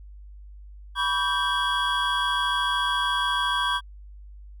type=tone cluster; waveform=triangle; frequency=983 / 1137 / 1570 / 3324 Hz; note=B5 / C#6 / G6 / G#7; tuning=-8 / +44 / +2 / +1 cents; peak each=-26 dBFS; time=0.95-3.81 s; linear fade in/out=50 ms; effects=added 50 Hz sine -41 dBFS peak until 4.6 s